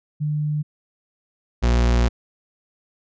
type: tone pair in turn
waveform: sine / 40% pulse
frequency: 150 / 59.53 Hz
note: D3 / A#1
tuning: +37 / +37 cents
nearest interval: octave + major third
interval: 1600 cents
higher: first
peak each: -20 / -14 dBFS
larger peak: second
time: 0.2-0.63 / 1.62-2.09 s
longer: second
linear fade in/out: 20 ms
effects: resampled to 16000 Hz